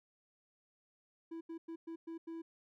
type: tone bursts at uneven times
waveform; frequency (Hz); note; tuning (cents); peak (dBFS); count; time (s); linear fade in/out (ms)
triangle; 329.6; E4; 0; -40; 6; 1.31-1.41 / 1.49-1.58 / 1.68-1.76 / 1.87-1.96 / 2.07-2.18 / 2.27-2.42; 10
effects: none